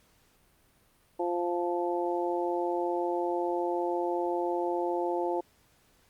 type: harmonic tone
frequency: 174.61 Hz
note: F3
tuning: in tune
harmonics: 2 / 3 / 4 / 5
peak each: -30 / -34 / -35 / -34 dBFS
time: 1.19-5.41 s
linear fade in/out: 10 ms
effects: pink hiss -65 dBFS RMS until 6.09 s + Opus 48 kbps